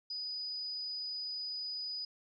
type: tone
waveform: sine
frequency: 4964 Hz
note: D#8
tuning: 5 cents flat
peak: -37 dBFS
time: 0.1-2.05 s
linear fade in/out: 5 ms
effects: none